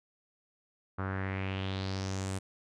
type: tone with low-pass filter sweep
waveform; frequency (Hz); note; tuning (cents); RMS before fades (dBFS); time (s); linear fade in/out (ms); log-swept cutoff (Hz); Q
sawtooth; 95.7; G2; -41; -35; 0.98-2.39; 10; 1300 to 9100; 3.6
effects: none